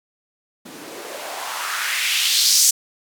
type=noise with band-pass filter sweep; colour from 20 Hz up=blue; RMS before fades=-21 dBFS; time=0.65-2.71 s; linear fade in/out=10 ms; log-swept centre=230 to 6700 Hz; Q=2.3; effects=none